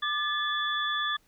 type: tone cluster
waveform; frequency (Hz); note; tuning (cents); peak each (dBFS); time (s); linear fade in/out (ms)
sine; 1195 / 1731 / 3448; D6 / A6 / A7; +30 / -29 / -36; -31; 0.02-1.17; 10
effects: pink hiss -66 dBFS RMS until 1.27 s